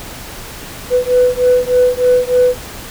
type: beating tone pair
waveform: sine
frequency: 496.2 / 499.5 Hz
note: B4 / B4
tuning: +8 / +20 cents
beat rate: 3.3 Hz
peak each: -11 dBFS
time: 0.9-2.56 s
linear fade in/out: 50 ms
effects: tanh soft clip ceiling -3 dBFS + pink hiss -30 dBFS RMS until 2.9 s